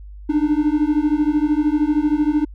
triangle beating tone pair, 293.7 / 306.7 Hz, D4 / D#4, 0 / -25 cents, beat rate 13 Hz, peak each -16 dBFS, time 0.29-2.45 s, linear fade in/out 10 ms, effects added 50 Hz sine -34 dBFS peak until 2.54 s

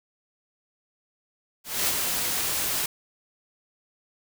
white noise with ADSR envelope, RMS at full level -23 dBFS, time 1.64-2.86 s, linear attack 240 ms, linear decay 35 ms, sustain -4 dB, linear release 4 ms, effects none

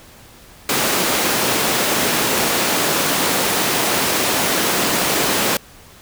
pink high-pass noise, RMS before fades -18 dBFS, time 0.69-5.57 s, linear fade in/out 2 ms, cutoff 230 Hz, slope 12 dB/octave, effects pink hiss -44 dBFS RMS until 6.01 s

